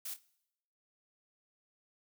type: noise with echo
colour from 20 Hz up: blue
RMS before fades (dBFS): -41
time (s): 0.05-0.14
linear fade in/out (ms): 5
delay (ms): 26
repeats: 2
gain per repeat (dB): -11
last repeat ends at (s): 0.192
effects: noise-tail reverb RT60 0.8 s tail -21 dB re dry